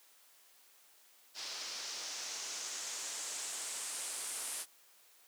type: noise with low-pass filter sweep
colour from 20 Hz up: white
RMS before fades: -42 dBFS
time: 1.34-4.66 s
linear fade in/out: 50 ms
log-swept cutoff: 5000 to 9900 Hz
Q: 2.6
effects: white hiss -64 dBFS RMS until 5.27 s + high-pass 400 Hz 12 dB/octave